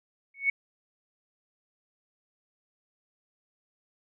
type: tone with exponential growth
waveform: sine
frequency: 2217 Hz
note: C#7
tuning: in tune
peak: -18 dBFS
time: 0.34-0.5 s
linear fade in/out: 5 ms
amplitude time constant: 34 ms
effects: none